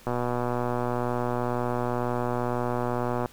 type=click train; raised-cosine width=1 ms; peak=-14 dBFS; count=390; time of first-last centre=0.07-3.259 s; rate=122 Hz; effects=pink hiss -52 dBFS RMS until 3.32 s